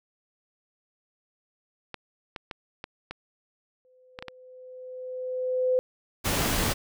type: clicks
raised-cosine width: 0.3 ms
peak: -19 dBFS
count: 8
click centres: 1.943 / 2.362 / 2.512 / 2.841 / 3.11 / 4.189 / 4.225 / 4.283 s
type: tone with exponential growth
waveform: sine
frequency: 509 Hz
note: C5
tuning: 48 cents flat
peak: -19 dBFS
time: 3.85-5.79 s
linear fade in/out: 0 ms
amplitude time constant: 420 ms
type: noise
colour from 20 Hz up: pink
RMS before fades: -26 dBFS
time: 6.24-6.74 s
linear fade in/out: 20 ms
effects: none